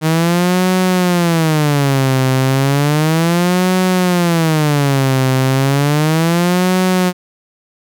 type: tone with vibrato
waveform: sawtooth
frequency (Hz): 155.56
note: D#3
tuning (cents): 0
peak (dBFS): -7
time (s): 0.01-7.13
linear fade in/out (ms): 50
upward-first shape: sine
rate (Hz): 0.33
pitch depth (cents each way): 300
effects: none